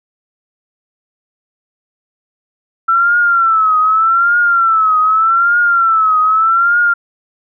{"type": "tone with vibrato", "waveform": "sine", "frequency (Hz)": 1338, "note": "E6", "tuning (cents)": 25, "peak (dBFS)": -8, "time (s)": [2.88, 6.94], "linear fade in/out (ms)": 10, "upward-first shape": "triangle", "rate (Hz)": 0.83, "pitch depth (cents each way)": 120, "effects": []}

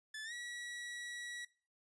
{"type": "tone with pitch glide", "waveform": "sawtooth", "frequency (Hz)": [1739, 1929.5], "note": ["A6", "B6"], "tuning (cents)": [-21, -41], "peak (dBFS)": -40, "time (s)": [0.14, 1.45], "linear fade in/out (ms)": 5, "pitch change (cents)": 180, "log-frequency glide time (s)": [0.24, 0.33], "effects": ["noise-tail reverb RT60 0.4 s tail -19 dB re dry", "resampled to 22050 Hz"]}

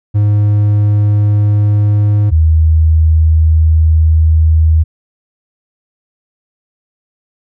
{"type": "tone pair in turn", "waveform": ["triangle", "sine"], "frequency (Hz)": [103.83, 79.41], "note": ["G#2", "D#2"], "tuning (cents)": [0, 36], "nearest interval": "perfect fourth", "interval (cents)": 464, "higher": "first", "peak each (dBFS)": -5, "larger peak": "neither", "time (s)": [[0.14, 2.31], [2.31, 4.84]], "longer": "second", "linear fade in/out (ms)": 20, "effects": []}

